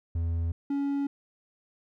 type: tone pair in turn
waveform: triangle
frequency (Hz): 83.5 / 280.9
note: E2 / C#4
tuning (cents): +23 / +23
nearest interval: octave + major sixth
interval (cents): 2100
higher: second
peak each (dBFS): -24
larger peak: neither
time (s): 0.15-0.52 / 0.7-1.07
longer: neither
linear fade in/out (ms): 5
effects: none